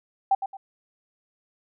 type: tone with echo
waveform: sine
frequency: 780 Hz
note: G5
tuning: 9 cents flat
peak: -16 dBFS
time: 0.31-0.35 s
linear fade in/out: 5 ms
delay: 110 ms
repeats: 2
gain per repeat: -10 dB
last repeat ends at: 0.57 s
effects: none